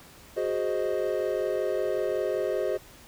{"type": "chord", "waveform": "triangle", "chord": "Ab dominant seventh", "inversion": "third", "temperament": "equal", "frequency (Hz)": [370, 415.3, 523.3, 622.3], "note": ["Gb4", "Ab4", "C5", "Eb5"], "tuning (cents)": [0, 0, 0, 0], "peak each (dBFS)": -29, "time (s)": [0.36, 2.78], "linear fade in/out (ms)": 20, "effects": ["pink hiss -51 dBFS RMS until 3.07 s"]}